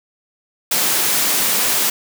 white high-pass noise, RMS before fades -17 dBFS, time 0.71-1.9 s, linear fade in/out 5 ms, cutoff 150 Hz, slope 24 dB/octave, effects none

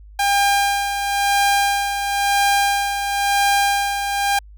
sawtooth tone with tremolo, 802 Hz, G5, 39 cents sharp, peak -10 dBFS, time 0.19-4.39 s, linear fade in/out 5 ms, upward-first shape sine, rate 0.98 Hz, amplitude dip 55%, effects added 51 Hz sine -39 dBFS peak until 4.57 s

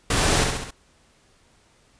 pink noise with echo, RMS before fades -21 dBFS, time 0.1-0.44 s, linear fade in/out 5 ms, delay 67 ms, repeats 4, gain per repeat -4 dB, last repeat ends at 0.708 s, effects pink hiss -59 dBFS RMS until 1.99 s + resampled to 22050 Hz

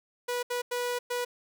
sawtooth tone bursts at uneven times, 488.8 Hz, B4, 18 cents flat, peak -25 dBFS, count 4, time 0.28-0.43 / 0.5-0.62 / 0.71-0.99 / 1.1-1.25 s, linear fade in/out 10 ms, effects none

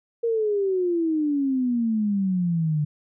sine exponential sweep, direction down, 470.8 to 146.83 Hz, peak -20 dBFS, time 0.23-2.85 s, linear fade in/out 10 ms, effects none

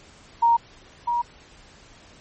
sine tone pair in turn, 933 / 952.6 Hz, A#5 / A#5, +1 / +37 cents, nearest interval unison, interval 36 cents, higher second, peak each -14 / -20 dBFS, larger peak first, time 0.42-0.57 / 1.07-1.22 s, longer neither, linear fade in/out 10 ms, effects pink hiss -50 dBFS RMS until 2.2 s + MP3 32 kbps

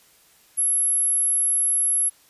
sine tone, 11175 Hz, F9, in tune, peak -18 dBFS, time 0.57-2.1 s, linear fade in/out 20 ms, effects white hiss -56 dBFS RMS until 2.29 s + resampled to 32000 Hz

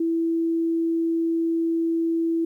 sine tone, 330.6 Hz, E4, 5 cents sharp, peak -20 dBFS, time 0-2.45 s, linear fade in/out 5 ms, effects 10-bit

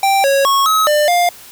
square tone with pitch steps, 784 / 551 / 1100 / 1280 / 597 / 703 Hz, G5 / C#5 / C#6 / D#6 / D5 / F5, 0 / -11 / -14 / +49 / +28 / +11 cents, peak -11 dBFS, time 0.03-1.29 s, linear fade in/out 2 ms, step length 210 ms, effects white hiss -38 dBFS RMS until 1.51 s

